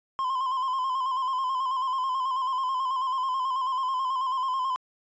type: tone with vibrato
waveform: triangle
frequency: 1041 Hz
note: C6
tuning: 9 cents flat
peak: -23 dBFS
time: 0.19-4.76 s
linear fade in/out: 0 ms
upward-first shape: square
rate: 9.2 Hz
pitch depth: 46 cents each way
effects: resampled to 16000 Hz